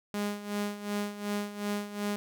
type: tone with tremolo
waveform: sawtooth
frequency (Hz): 205.6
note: G#3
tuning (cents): -17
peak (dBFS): -25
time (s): 0.14-2.16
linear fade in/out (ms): 0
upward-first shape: sine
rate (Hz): 2.7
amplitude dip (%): 75
effects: none